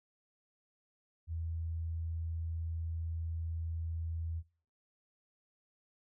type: tone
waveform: sine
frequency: 82.2 Hz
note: E2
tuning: 4 cents flat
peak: -35 dBFS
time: 1.27-4.43 s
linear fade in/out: 50 ms
effects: noise-tail reverb RT60 0.5 s tail -23 dB re dry